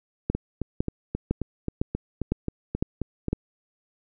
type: two click trains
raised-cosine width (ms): 3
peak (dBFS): -10 / -14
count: 7 / 12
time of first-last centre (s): 0.3-3.33 / 0.35-3.283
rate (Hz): 1.98 / 3.75
effects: none